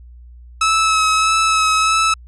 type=tone with vibrato; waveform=sawtooth; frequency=1296 Hz; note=E6; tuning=30 cents flat; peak=-9 dBFS; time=0.61-2.14 s; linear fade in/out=5 ms; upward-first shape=sine; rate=1.6 Hz; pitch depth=19 cents each way; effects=added 60 Hz sine -37 dBFS peak until 2.27 s + resampled to 24000 Hz